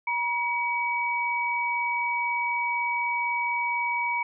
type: tone pair together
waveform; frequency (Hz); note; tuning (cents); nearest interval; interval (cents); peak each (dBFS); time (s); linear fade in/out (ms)
sine; 955.4 / 2271; A#5 / C#7; +42 / +41; octave + minor third; 1499; -27; 0.07-4.23; 5
effects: none